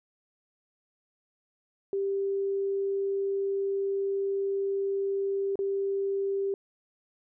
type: tone with dropouts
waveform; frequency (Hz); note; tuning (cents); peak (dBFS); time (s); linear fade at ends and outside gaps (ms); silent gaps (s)
sine; 393.7; G4; +8; -26; 1.93-6.54; 1; 5.556-5.59
effects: none